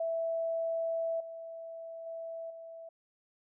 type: tone with level steps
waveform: sine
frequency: 659.3 Hz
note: E5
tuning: in tune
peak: -30 / -41 / -38 / -44 dBFS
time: 0-2.89 s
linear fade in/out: 5 ms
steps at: 1.2 / 2.06 / 2.5 s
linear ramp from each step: 5 ms
effects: none